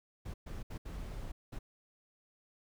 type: noise bursts at uneven times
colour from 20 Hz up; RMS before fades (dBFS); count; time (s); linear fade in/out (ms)
brown; -42; 5; 0.25-0.34 / 0.46-0.63 / 0.7-0.78 / 0.85-1.32 / 1.52-1.59; 10
effects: none